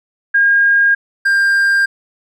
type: tone pair in turn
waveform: sine / triangle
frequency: 1620 / 1596.8 Hz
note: G#6 / G6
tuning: -43 / +32 cents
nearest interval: unison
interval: 25 cents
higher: first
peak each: -8 dBFS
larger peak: neither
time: 0.34-0.95 / 1.25-1.86 s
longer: neither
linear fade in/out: 10 ms
effects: none